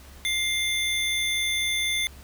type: tone pair together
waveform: square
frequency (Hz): 2100 / 3528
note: C7 / A7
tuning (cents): +6 / +4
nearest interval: major sixth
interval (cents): 898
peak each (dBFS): -27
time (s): 0.25-2.07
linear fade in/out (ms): 0
effects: added 68 Hz sine -46 dBFS peak until 2.23 s + pink hiss -50 dBFS RMS until 2.23 s